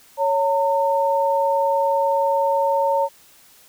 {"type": "tone pair together", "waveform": "sine", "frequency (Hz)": [556, 909.9], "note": ["C#5", "A#5"], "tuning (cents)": [5, -42], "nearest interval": "major sixth", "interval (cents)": 853, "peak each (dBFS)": -19, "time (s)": [0.17, 3.09], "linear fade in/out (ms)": 50, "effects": ["white hiss -51 dBFS RMS until 3.68 s"]}